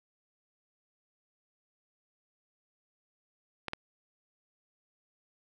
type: clicks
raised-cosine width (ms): 0.3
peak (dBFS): -18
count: 2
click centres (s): 3.683 / 3.734
effects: none